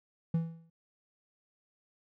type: tone with exponential decay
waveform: triangle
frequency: 164.81 Hz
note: E3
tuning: in tune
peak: -22 dBFS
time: 0.34-0.7 s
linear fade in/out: 5 ms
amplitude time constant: 77 ms
effects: none